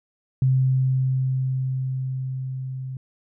sine tone with level ramp, 130.81 Hz, C3, in tune, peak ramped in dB -15 to -29 dBFS, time 0.42-2.97 s, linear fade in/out 2 ms, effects none

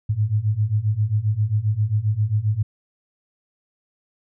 sine beating tone pair, 102.5 / 110 Hz, G#2 / A2, -22 / 0 cents, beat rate 7.5 Hz, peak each -22 / -20 dBFS, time 0.09-2.63 s, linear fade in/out 10 ms, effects none

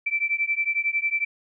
sine beating tone pair, 2326 / 2337 Hz, D7 / D7, -17 / -9 cents, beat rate 11 Hz, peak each -25 dBFS, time 0.06-1.25 s, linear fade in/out 10 ms, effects none

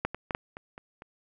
clicks, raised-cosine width 0.5 ms, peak -12 / -20 / -17 / -12 / -25 / -28 / -29 dBFS, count 7, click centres 0.05 / 0.146 / 0.308 / 0.349 / 0.569 / 0.779 / 1.021 s, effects none

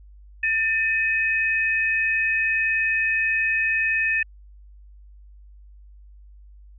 sine tone pair together, 1790.4 / 2532 Hz, A6 / D#7, +30 / +30 cents, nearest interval tritone, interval 600 cents, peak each -22 dBFS, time 0.43-4.23 s, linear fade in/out 5 ms, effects added 50 Hz sine -44 dBFS peak until 6.78 s

